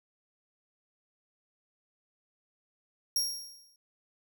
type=tone with exponential decay; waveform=sawtooth; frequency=5588 Hz; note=F8; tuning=in tune; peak=-22 dBFS; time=3.16-3.76 s; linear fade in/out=2 ms; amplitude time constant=130 ms; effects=none